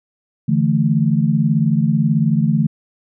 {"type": "chord", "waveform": "sine", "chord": "D suspended second", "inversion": "none", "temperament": "just", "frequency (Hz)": [146.83, 165.19, 220.2], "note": ["D3", "E3", "A3"], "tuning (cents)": [0, 4, 2], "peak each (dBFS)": -17, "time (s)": [0.48, 2.67], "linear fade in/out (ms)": 10, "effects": []}